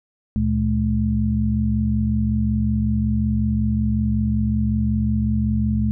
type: tone cluster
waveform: sine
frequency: 72.5 / 117.9 / 213.8 Hz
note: D2 / A#2 / A3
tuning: -22 / +20 / -49 cents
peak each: -22 / -23 / -20 dBFS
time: 0.36-5.91 s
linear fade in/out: 0 ms
effects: none